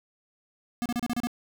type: tone bursts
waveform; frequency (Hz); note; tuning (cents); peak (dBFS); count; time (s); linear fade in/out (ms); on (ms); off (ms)
square; 240.1; B3; -49; -27; 7; 0.82-1.271; 0; 37; 32
effects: 9-bit